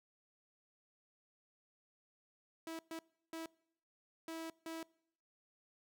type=tone bursts at uneven times; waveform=sawtooth; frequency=325.9 Hz; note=E4; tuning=20 cents flat; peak=-39 dBFS; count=5; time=2.67-2.79 / 2.91-2.99 / 3.33-3.46 / 4.28-4.5 / 4.66-4.83 s; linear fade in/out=2 ms; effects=noise-tail reverb RT60 0.7 s tail -24 dB re dry